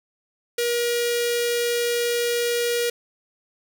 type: tone with notch filter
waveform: sawtooth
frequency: 477.1 Hz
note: A#4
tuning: 40 cents sharp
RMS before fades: -23 dBFS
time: 0.58-2.9 s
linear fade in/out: 5 ms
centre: 970 Hz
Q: 0.71
effects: none